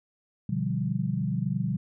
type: chord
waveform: sine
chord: G dominant seventh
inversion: first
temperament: equal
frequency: 123.47 / 146.83 / 174.61 / 196 Hz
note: B2 / D3 / F3 / G3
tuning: 0 / 0 / 0 / 0 cents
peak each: -31 dBFS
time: 0.49-1.77 s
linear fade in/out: 5 ms
effects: none